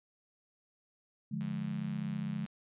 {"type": "chord", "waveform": "sine", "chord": "D diminished", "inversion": "none", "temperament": "just", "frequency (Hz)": [146.83, 176.2, 211.4], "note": ["D3", "F3", "Ab3"], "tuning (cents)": [0, 16, 31], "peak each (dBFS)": [-39, -39, -37], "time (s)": [1.31, 2.46], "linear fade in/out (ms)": 10}
{"type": "click train", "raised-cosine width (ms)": 0.3, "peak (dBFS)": -36, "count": 105, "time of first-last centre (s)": [1.41, 2.463], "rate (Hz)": 98.8}
{"effects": ["resampled to 8000 Hz"]}